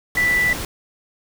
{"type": "tone in noise", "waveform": "sine", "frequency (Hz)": 1975.5, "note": "B6", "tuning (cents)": 0, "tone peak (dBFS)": -15, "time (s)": [0.17, 0.53], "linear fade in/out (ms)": 2, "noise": "pink", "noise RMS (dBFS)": -28, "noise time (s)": [0.15, 0.65], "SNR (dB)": 10, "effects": []}